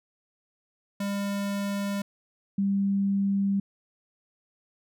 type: tone pair in turn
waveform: square / sine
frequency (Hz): 200.5 / 197.74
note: G3 / G3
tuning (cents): +39 / +15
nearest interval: unison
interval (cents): 24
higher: first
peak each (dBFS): -28 / -22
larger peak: second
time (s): 1-2.02 / 2.58-3.6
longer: neither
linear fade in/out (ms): 5
effects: none